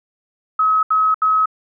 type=tone bursts; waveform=sine; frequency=1279 Hz; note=D#6; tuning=47 cents sharp; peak=-12 dBFS; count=3; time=0.59-1.458 s; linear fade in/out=5 ms; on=240 ms; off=74 ms; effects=none